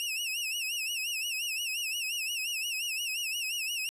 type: tone with vibrato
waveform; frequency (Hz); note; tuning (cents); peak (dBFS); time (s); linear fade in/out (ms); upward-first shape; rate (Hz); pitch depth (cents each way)
sawtooth; 2716; F7; -49; -28; 0-3.89; 0; sine; 5.7; 130
effects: resampled to 32000 Hz